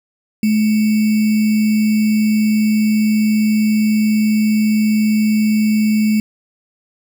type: tone with sample-and-hold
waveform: sine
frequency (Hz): 214.7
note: A3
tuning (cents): -42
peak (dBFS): -11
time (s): 0.43-6.2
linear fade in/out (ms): 2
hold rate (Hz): 2450
effects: none